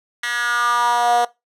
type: tone with high-pass filter sweep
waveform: 10% pulse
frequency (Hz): 240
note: B3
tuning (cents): -49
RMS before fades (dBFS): -18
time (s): 0.23-1.25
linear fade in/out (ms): 5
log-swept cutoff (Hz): 2000 to 620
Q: 4.7
effects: noise-tail reverb RT60 0.2 s tail -20 dB re dry + low-pass 11000 Hz 12 dB/octave